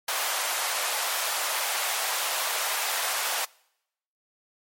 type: high-pass noise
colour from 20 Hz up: pink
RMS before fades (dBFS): -28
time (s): 0.08-3.45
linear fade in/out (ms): 5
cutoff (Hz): 650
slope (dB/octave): 24
effects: noise-tail reverb RT60 0.8 s tail -25 dB re dry + MP3 64 kbps